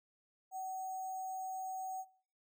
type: tone with sample-and-hold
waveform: sine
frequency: 754 Hz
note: F#5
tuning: 32 cents sharp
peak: -39 dBFS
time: 0.51-2.05 s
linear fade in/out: 50 ms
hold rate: 7350 Hz
effects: noise-tail reverb RT60 0.5 s tail -20 dB re dry